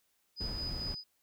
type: tone with tremolo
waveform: sine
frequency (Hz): 4978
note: D#8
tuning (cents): 0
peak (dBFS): -36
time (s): 0.36-1.04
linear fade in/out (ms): 50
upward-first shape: square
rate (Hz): 4.5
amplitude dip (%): 35
type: noise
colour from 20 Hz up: brown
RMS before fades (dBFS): -40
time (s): 0.4-0.95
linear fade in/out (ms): 10
effects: white hiss -75 dBFS RMS until 1.22 s